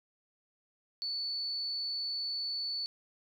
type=tone; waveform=sine; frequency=4465 Hz; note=C#8; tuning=12 cents sharp; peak=-33 dBFS; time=1.02-2.86 s; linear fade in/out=0 ms; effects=11-bit